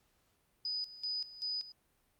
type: tone with tremolo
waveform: sine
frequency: 4978 Hz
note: D#8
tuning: in tune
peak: -34 dBFS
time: 0.65-1.72 s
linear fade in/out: 2 ms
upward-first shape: square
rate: 2.6 Hz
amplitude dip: 80%
effects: pink hiss -74 dBFS RMS until 2.19 s + Opus 48 kbps